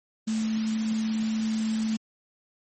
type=tone in noise; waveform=sine; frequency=220 Hz; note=A3; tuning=in tune; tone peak=-24 dBFS; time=0.27-1.97 s; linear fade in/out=10 ms; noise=white; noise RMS=-38 dBFS; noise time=0.27-1.97 s; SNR=+11 dB; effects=MP3 32 kbps